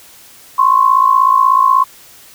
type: tone pair together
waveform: sine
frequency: 1037 / 1093.4 Hz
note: C6 / C#6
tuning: -16 / -24 cents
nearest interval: minor second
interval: 92 cents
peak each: -10 dBFS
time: 0.58-1.84 s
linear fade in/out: 10 ms
effects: white hiss -41 dBFS RMS until 2.34 s